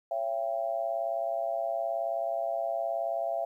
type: tone with amplitude modulation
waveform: sine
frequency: 673 Hz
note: E5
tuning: 36 cents sharp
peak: -24 dBFS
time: 0.11-3.45 s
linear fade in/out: 5 ms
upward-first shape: sine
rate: 119 Hz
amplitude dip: 95%
effects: 11-bit